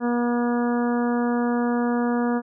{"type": "harmonic tone", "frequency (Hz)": 240, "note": "B3", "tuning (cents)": -49, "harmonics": [1, 2, 3, 4, 5, 6, 7], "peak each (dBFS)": [-21, -27, -31, -33, -35, -37, -38], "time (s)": [0, 2.42], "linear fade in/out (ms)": 50, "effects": []}